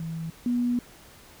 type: tone pair in turn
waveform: sine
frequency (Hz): 163.1 / 243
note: E3 / B3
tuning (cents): -18 / -28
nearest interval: perfect fifth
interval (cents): 690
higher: second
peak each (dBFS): -30 / -22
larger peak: second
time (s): 0-0.3 / 0.46-0.79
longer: second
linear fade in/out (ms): 2
effects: pink hiss -51 dBFS RMS until 1.4 s